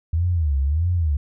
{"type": "tone with vibrato", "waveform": "sine", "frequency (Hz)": 77.78, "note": "D#2", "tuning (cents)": 0, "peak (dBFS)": -17, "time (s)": [0.13, 1.17], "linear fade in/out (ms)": 5, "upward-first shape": "sine", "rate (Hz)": 1.6, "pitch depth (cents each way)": 240, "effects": []}